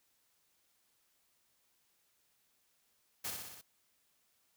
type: noise with echo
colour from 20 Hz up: white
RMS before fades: -39 dBFS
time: 3.24-3.31 s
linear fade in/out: 10 ms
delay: 61 ms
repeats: 5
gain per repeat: -3 dB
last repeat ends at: 3.615 s
effects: white hiss -75 dBFS RMS until 4.56 s